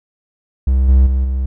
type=tone with level steps; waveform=triangle; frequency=65.41 Hz; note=C2; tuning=in tune; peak=-8 / -4 / -10 / -13 dBFS; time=0.67-1.46 s; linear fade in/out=5 ms; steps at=0.88 / 1.06 / 1.24 s; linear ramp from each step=10 ms; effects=none